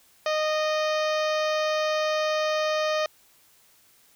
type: harmonic tone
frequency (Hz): 617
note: D#5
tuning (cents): -15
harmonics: 1 / 2 / 3 / 4 / 5 / 6 / 7 / 8 / 9 / 10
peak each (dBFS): -24 / -30 / -34 / -36 / -38 / -40 / -41 / -42 / -43 / -44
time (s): 0.26-3.06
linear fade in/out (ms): 2
effects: white hiss -59 dBFS RMS until 4.15 s